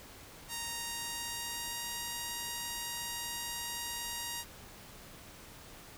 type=tone with pitch glide; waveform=5% pulse; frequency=932.3 to 943.7 Hz; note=A#5 to A#5; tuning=0 to +21 cents; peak=-25 dBFS; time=0.48-4.45 s; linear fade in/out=50 ms; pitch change=+21 cents; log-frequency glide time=0.68-1.97 s; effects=pink hiss -52 dBFS RMS until 5.97 s